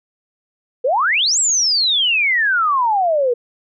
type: exponential two-way sweep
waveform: sine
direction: up then down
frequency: 466.2 to 7902 to 466.2 Hz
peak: -13 dBFS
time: 0.84-3.34 s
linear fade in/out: 10 ms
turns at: 1.39 s
effects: none